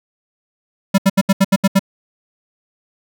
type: tone bursts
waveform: square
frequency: 194.6 Hz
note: G3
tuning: 12 cents flat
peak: -9 dBFS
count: 8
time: 0.94-1.794 s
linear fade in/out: 10 ms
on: 42 ms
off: 74 ms
effects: none